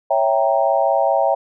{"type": "chord", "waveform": "sine", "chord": "C# diminished seventh", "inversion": "none", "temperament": "equal", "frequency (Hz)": [554.4, 659.3, 784, 932.3], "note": ["C#5", "E5", "G5", "Bb5"], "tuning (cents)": [0, 0, 0, 0], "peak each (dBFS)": [-19, -18, -19, -23], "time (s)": [0.1, 1.35], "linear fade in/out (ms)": 10, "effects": []}